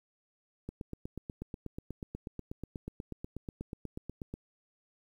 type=click train; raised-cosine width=3 ms; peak=-26 dBFS; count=31; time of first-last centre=0.69-4.34 s; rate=8.22 Hz; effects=10-bit